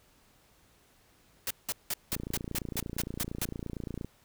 white noise bursts, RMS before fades -32 dBFS, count 10, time 1.47-3.45 s, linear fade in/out 2 ms, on 36 ms, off 180 ms
click train, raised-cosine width 3 ms, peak -24 dBFS, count 56, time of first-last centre 2.13-4.046 s, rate 28.7 Hz
effects pink hiss -64 dBFS RMS until 4.24 s

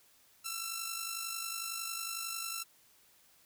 5% pulse tone with amplitude modulation, 1343 Hz, E6, 32 cents sharp, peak -23 dBFS, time 0.44-2.64 s, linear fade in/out 20 ms, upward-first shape sine, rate 51 Hz, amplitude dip 50%, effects white hiss -65 dBFS RMS until 3.45 s

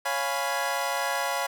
25% pulse chord, C# dominant seventh, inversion none, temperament equal, 554.4 / 698.5 / 830.6 / 987.8 Hz, C#5 / E#5 / G#5 / B5, 0 / 0 / 0 / 0 cents, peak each -28 dBFS, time 0.05-1.47 s, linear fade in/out 10 ms, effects none

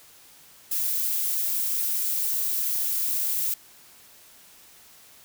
violet noise, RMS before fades -26 dBFS, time 0.71-3.54 s, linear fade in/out 5 ms, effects white hiss -52 dBFS RMS until 5.24 s

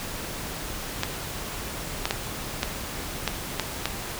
clicks, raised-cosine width 0.2 ms, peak -6 dBFS, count 7, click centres 1.034 / 2.055 / 2.109 / 2.631 / 3.277 / 3.597 / 3.856 s, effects pink hiss -34 dBFS RMS until 4.19 s

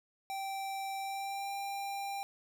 square tone with pitch glide, 780 to 794.1 Hz, G5 to G5, -9 to +22 cents, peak -37 dBFS, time 0.3-2.23 s, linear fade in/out 0 ms, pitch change +31 cents, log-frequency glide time 0.99-1.52 s, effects none

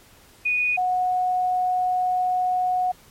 sine tone pair in turn, 2472 / 732 Hz, D#7 / F#5, -12 / -19 cents, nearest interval octave + major sixth, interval 2107 cents, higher first, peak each -19 dBFS, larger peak neither, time 0.45-0.77 / 0.77-2.92 s, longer second, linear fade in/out 10 ms, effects pink hiss -52 dBFS RMS until 3.1 s + MP3 64 kbps

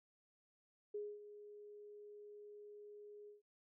sine tone with ADSR envelope, 415.3 Hz, G#4, in tune, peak -40 dBFS, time 0.94-3.42 s, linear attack 8 ms, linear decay 240 ms, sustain -13 dB, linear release 140 ms, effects none

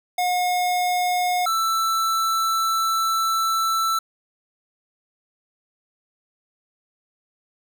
square tone pair in turn, 721 / 1327.7 Hz, F#5 / E6, -45 / +12 cents, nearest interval major seventh, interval 1057 cents, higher second, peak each -20 dBFS, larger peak neither, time 0.18-1.46 / 1.46-3.99 s, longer second, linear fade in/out 5 ms, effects none

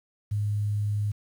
sine tone, 103.8 Hz, G#2, in tune, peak -24 dBFS, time 0.31-1.12 s, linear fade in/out 10 ms, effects 9-bit

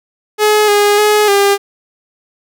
sawtooth tone with pitch steps, 423.7 / 411.6 / 421.2 / 400.7 Hz, G#4 / G#4 / G#4 / G4, +35 / -16 / +24 / +38 cents, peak -4 dBFS, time 0.38-1.58 s, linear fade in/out 50 ms, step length 300 ms, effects none

